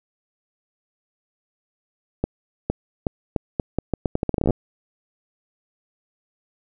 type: accelerating click train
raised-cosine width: 2 ms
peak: -7 dBFS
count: 20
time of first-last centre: 2.24-4.507 s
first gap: 460 ms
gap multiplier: 0.8
effects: none